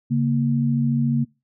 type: tone pair together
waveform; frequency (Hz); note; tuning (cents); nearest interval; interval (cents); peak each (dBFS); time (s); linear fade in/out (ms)
sine; 139.04 / 233.1; C#3 / A#3; +6 / 0; major sixth; 894; -20; 0.1-1.25; 20
effects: noise-tail reverb RT60 0.3 s tail -26 dB re dry